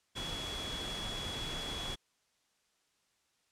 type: tone in noise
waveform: sine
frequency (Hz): 3364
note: G#7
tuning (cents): +22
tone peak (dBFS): -40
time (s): 0.15-1.96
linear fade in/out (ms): 20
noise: pink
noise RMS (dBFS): -41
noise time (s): 0.15-1.96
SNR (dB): -2
effects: white hiss -75 dBFS RMS until 3.51 s + low-pass 8000 Hz 12 dB/octave